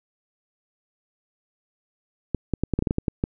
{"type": "clicks", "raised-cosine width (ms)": 3, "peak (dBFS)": -9, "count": 11, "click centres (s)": [2.347, 2.537, 2.636, 2.737, 2.79, 2.824, 2.872, 2.909, 2.984, 3.082, 3.239], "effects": []}